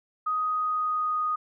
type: tone with pitch glide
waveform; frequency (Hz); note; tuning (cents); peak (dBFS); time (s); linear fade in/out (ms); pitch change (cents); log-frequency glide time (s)
sine; 1251 to 1240.2; D#6 to D#6; +9 to -6; -24; 0.26-1.36; 10; -15; 0.44-1.24
effects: none